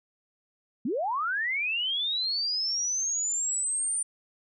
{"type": "linear sweep", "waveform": "sine", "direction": "up", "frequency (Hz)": [198.4, 9160], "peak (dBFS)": -26, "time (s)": [0.85, 4.03], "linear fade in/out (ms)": 5, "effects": []}